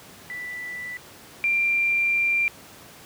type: tone pair in turn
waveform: sine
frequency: 1975.5 / 2374 Hz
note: B6 / D7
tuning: 0 / +18 cents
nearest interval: minor third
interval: 318 cents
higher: second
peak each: -31 / -19 dBFS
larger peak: second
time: 0.3-0.97 / 1.44-2.48 s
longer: second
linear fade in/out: 0 ms
effects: pink hiss -46 dBFS RMS until 3.05 s + high-pass 100 Hz 12 dB/octave